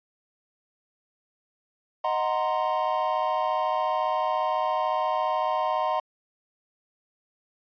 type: chord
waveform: triangle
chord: C half-diminished seventh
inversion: first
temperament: equal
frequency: 622.3 / 740 / 932.3 / 1046.5 Hz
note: Eb5 / Gb5 / Bb5 / C6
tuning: 0 / 0 / 0 / 0 cents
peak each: -27 dBFS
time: 2.04-6 s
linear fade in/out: 5 ms
effects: resampled to 11025 Hz